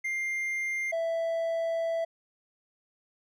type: tone pair in turn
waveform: triangle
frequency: 2100 / 661.5 Hz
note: C7 / E5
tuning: +6 / +6 cents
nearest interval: octave + minor sixth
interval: 2000 cents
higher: first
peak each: -27 / -25 dBFS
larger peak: second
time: 0.04-0.92 / 0.92-2.05 s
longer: second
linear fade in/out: 10 ms
effects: none